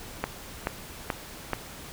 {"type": "click train", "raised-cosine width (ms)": 0.5, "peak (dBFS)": -11, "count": 4, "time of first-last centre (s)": [0.24, 1.533], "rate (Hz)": 2.32, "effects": ["pink hiss -43 dBFS RMS until 1.92 s"]}